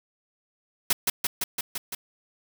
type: noise with echo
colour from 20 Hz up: white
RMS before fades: -21 dBFS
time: 0.9-0.93 s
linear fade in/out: 5 ms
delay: 170 ms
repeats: 6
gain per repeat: -2 dB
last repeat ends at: 1.95 s
effects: none